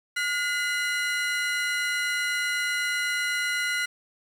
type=tone pair together; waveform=35% pulse; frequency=1436 / 2032 Hz; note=F6 / B6; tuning=+48 / +49 cents; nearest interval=tritone; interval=601 cents; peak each=-26 / -26 dBFS; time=0.16-3.86 s; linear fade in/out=10 ms; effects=low-pass 10000 Hz 12 dB/octave + 8-bit